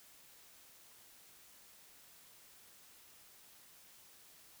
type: silence
effects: white hiss -61 dBFS RMS until 4.6 s